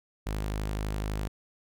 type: tone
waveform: sawtooth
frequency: 51.91 Hz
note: G#1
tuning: in tune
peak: -26 dBFS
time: 0.26-1.28 s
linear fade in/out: 10 ms
effects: none